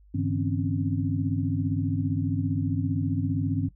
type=tone cluster; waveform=sine; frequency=100.3 / 142.1 / 159.8 / 259.8 / 274.9 Hz; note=G2 / C#3 / D#3 / C4 / C#4; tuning=+40 / +43 / +47 / -12 / -14 cents; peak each=-28 / -33 / -31 / -31 / -30 dBFS; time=0.14-3.69 s; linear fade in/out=10 ms; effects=noise-tail reverb RT60 0.1 s tail -17 dB re dry + added 50 Hz sine -52 dBFS peak until 3.75 s